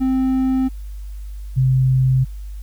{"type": "tone pair in turn", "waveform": ["triangle", "sine"], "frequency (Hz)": [261.2, 130.31], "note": ["C4", "C3"], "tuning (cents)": [-3, -7], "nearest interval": "octave", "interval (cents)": 1204, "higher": "first", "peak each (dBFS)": [-13, -12], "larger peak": "second", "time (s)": [[0, 0.69], [1.56, 2.25]], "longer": "neither", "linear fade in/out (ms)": 20, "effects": ["added 50 Hz sine -28 dBFS peak until 2.62 s", "white hiss -54 dBFS RMS until 2.62 s"]}